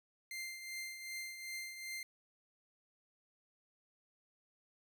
sawtooth tone with tremolo, 2093 Hz, C7, in tune, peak -37 dBFS, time 0.31-2.03 s, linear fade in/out 2 ms, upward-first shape triangle, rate 2.6 Hz, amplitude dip 60%, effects none

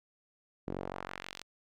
sawtooth tone with band-pass filter sweep, 46.25 Hz, F#1, in tune, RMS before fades -42 dBFS, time 0.67-1.43 s, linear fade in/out 10 ms, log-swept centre 310 to 4900 Hz, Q 1.1, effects none

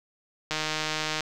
click train, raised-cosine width 0.2 ms, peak -11 dBFS, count 109, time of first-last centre 0.51-1.207 s, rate 155 Hz, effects none

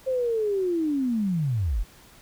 sine linear sweep, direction down, 532 to 35.18 Hz, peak -22 dBFS, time 0.06-1.84 s, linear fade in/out 20 ms, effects pink hiss -52 dBFS RMS until 2.21 s

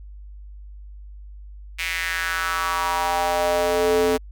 square tone with high-pass filter sweep, 87.4 Hz, F2, 2 cents sharp, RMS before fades -22 dBFS, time 1.78-4.18 s, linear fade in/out 20 ms, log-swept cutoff 2300 to 360 Hz, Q 3.7, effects added 50 Hz sine -37 dBFS peak until 4.31 s

